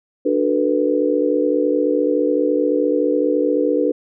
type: chord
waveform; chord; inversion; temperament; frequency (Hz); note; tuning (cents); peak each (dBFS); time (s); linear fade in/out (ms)
sine; B minor seventh; first; just; 296.3 / 370.4 / 444.5 / 493.9; D4 / F#4 / A4 / B4; +15 / +2 / +18 / 0; -19 / -23 / -21 / -19; 0.25-3.92; 10
effects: none